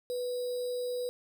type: tone with sample-and-hold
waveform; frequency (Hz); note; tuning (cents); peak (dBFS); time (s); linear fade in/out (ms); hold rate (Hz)
sine; 493.9; B4; 0; -31; 0.1-1.09; 0; 4410
effects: none